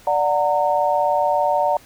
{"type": "chord", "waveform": "sine", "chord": "D augmented", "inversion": "none", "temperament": "just", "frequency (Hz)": [587.3, 734.2, 917.7], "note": ["D5", "F#5", "A#5"], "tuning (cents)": [0, -14, -27], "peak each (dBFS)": -20, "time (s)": [0.07, 1.77], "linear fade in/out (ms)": 2, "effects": ["pink hiss -48 dBFS RMS until 1.85 s"]}